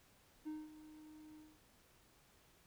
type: tone with ADSR envelope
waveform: triangle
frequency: 308.1 Hz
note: D#4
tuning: 17 cents flat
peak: -39 dBFS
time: 0.45-1.6 s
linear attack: 25 ms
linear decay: 210 ms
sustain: -14 dB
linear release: 230 ms
effects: pink hiss -69 dBFS RMS until 2.66 s